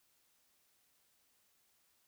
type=silence; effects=white hiss -74 dBFS RMS until 2.07 s